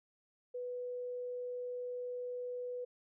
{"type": "tone", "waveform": "sine", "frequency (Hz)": 493.9, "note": "B4", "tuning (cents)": 0, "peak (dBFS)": -38, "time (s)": [0.54, 2.85], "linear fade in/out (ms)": 10, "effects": []}